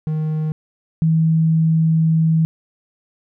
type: tone pair in turn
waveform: triangle / sine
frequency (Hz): 155.56 / 161.09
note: D#3 / E3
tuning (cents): 0 / -40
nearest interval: minor second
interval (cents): 60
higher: second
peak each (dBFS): -16 / -12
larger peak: second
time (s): 0.07-0.52 / 1.02-2.45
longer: second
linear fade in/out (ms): 0
effects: none